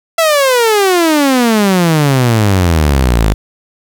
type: exponential sweep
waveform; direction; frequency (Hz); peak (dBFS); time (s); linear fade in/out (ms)
sawtooth; down; 672 to 50; -4; 0.18-3.34; 5
effects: 7-bit